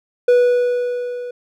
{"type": "tone with level ramp", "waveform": "triangle", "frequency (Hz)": 490, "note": "B4", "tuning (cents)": -14, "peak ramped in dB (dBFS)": [-6, -24], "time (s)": [0.28, 1.31], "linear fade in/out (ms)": 5, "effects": []}